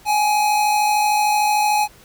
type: tone pair together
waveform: square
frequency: 788 / 841.3 Hz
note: G5 / G#5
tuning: +9 / +22 cents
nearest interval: minor second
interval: 113 cents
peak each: -27 / -16 dBFS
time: 0.05-1.88 s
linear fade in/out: 50 ms
effects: pink hiss -48 dBFS RMS until 2.04 s